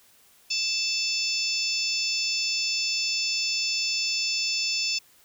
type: harmonic tone with a mistuned harmonic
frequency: 880 Hz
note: A5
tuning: in tune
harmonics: 3 / 4 / 5 / 6 / 7 / 8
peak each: -30 / -37 / -33 / -27 / -37 / -36 dBFS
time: 0.5-4.99 s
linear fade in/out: 10 ms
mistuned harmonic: 5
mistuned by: +33 cents
effects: white hiss -58 dBFS RMS until 5.24 s